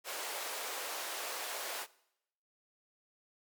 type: high-pass noise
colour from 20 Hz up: pink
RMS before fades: -40 dBFS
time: 0.04-1.87 s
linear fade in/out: 50 ms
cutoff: 470 Hz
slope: 24 dB/octave
effects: noise-tail reverb RT60 0.8 s tail -21 dB re dry + MP3 96 kbps